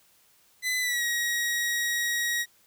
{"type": "tone with pitch glide", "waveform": "sawtooth", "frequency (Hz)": [2010, 1897.2], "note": ["B6", "A#6"], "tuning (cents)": [30, 30], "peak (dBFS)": -22, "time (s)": [0.62, 2.46], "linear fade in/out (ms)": 50, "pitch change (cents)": -100, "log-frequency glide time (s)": [0.8, 1.03], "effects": ["white hiss -62 dBFS RMS until 2.66 s"]}